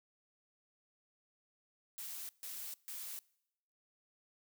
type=noise bursts; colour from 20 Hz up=blue; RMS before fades=-45 dBFS; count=3; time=1.98-3.19 s; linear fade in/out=0 ms; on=310 ms; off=140 ms; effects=noise-tail reverb RT60 0.8 s tail -24 dB re dry